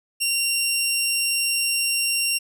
15% pulse tone, 2761 Hz, F7, 20 cents flat, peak -13 dBFS, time 0.2-2.39 s, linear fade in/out 20 ms, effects none

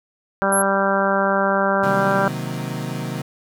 harmonic tone, 196 Hz, G3, in tune, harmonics 1 / 2 / 3 / 4 / 5 / 6 / 7 / 8, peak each -24 / -26 / -21 / -25 / -25 / -27 / -24 / -25 dBFS, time 0.42-2.28 s, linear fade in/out 0 ms
sine tone, 11110 Hz, F9, 10 cents flat, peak -19 dBFS, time 0.52-0.62 s, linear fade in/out 5 ms
35% pulse chord, C half-diminished seventh, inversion none, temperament equal, 130.81 / 155.56 / 185 / 233.1 Hz, C3 / Eb3 / Gb3 / Bb3, 0 / 0 / 0 / 0 cents, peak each -27 / -28 / -30 / -31 dBFS, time 1.83-3.22 s, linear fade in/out 5 ms
effects none

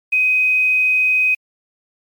sine tone with quantisation, 2513 Hz, D#7, 17 cents sharp, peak -12 dBFS, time 0.12-1.35 s, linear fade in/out 10 ms, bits 7, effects MP3 96 kbps

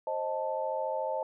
sine chord, A diminished, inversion first, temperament equal with one note detuned, 528.4 / 622.3 / 880 Hz, C5 / Eb5 / A5, +17 / 0 / 0 cents, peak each -34 dBFS, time 0.07-1.23 s, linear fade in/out 2 ms, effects none

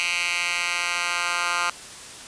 10% pulse tone with high-pass filter sweep, 174.61 Hz, F3, in tune, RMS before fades -25 dBFS, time 0-1.7 s, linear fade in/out 0 ms, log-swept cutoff 2300 to 1400 Hz, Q 2.8, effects white hiss -40 dBFS RMS until 2.27 s + resampled to 22050 Hz

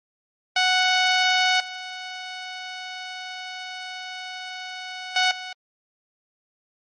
10% pulse tone with level steps, 740 Hz, F#5, in tune, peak -9 / -24 / -9 / -24 dBFS, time 0.56-5.53 s, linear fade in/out 5 ms, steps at 1.6 / 5.16 / 5.31 s, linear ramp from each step 2 ms, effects MP3 32 kbps

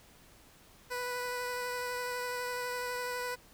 15% pulse tone with vibrato, 493.9 Hz, B4, in tune, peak -28 dBFS, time 0.9-3.36 s, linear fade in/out 20 ms, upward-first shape triangle, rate 12 Hz, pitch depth 14 cents each way, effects pink hiss -59 dBFS RMS until 3.53 s

